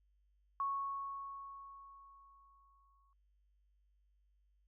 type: tone with exponential decay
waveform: sine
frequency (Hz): 1105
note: C#6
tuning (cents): -6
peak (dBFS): -33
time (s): 0.6-3.13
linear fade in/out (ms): 1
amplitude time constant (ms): 550
effects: added 50 Hz sine -70 dBFS peak until 4.67 s